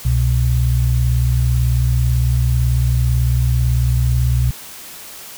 sine tone pair together, 65.41 / 123.48 Hz, C2 / B2, 0 / 0 cents, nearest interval major seventh, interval 1100 cents, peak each -15 dBFS, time 0.05-4.51 s, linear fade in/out 5 ms, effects white hiss -35 dBFS RMS until 5.37 s

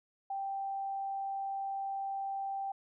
sine tone, 784 Hz, G5, in tune, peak -34 dBFS, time 0.3-2.72 s, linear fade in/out 5 ms, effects none

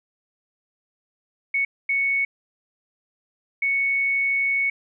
sine tone bursts at uneven times, 2217 Hz, C#7, in tune, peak -19 dBFS, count 3, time 1.54-1.65 / 1.89-2.25 / 3.62-4.7 s, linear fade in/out 5 ms, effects none

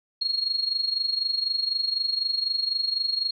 sine tone with amplitude modulation, 4283 Hz, C8, 40 cents sharp, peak -20 dBFS, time 0.21-3.31 s, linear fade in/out 10 ms, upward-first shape sine, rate 24 Hz, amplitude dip 75%, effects none

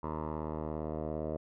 10% pulse tone with low-pass filter sweep, 77.5 Hz, D#2, 6 cents flat, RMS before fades -37 dBFS, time 0.03-1.37 s, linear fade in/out 5 ms, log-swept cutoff 960 to 630 Hz, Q 5.1, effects none

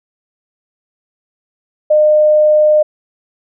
sine tone, 608 Hz, D#5, 40 cents flat, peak -6 dBFS, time 1.9-2.83 s, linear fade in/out 10 ms, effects none

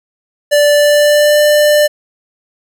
square tone with pitch glide, 585 to 594.9 Hz, D5 to D5, -7 to +22 cents, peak -7 dBFS, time 0.51-1.88 s, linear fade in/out 20 ms, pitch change +29 cents, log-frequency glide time 0.72-1.41 s, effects none

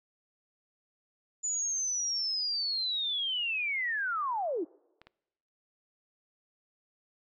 sine linear sweep, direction down, 7020 to 283.5 Hz, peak -29 dBFS, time 1.43-4.65 s, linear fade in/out 20 ms
clicks, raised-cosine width 0.3 ms, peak -35 dBFS, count 2, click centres 5.016 / 5.07 s
effects noise-tail reverb RT60 1.0 s tail -25 dB re dry

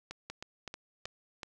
two click trains, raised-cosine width 0.2 ms, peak -23 / -24 dBFS, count 4 / 4, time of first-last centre 0.3-1.432 / 0.11-1.056 s, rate 2.65 / 3.17 Hz, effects none

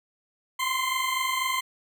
20% pulse tone pair together, 1029.9 / 1054 Hz, C6 / C6, -28 / +12 cents, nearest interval unison, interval 40 cents, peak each -23 dBFS, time 0.59-1.61 s, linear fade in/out 10 ms, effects none

